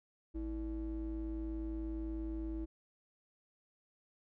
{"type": "ring-modulated tone", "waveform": "triangle", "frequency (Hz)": 134.7, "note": "C#3", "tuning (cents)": -49, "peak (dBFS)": -32, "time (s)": [0.34, 2.66], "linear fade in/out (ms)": 20, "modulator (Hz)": 189, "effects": []}